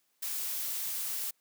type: noise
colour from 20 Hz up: blue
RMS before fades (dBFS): -35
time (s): 0.22-1.31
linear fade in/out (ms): 10
effects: white hiss -74 dBFS RMS until 1.4 s + high-pass 150 Hz 12 dB/octave